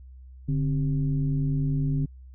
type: tone with frequency modulation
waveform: sine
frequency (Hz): 144.8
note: D3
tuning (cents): -24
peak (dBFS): -22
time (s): 0.48-2.06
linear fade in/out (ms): 10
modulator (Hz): 120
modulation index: 0.75
effects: added 64 Hz sine -43 dBFS peak until 2.34 s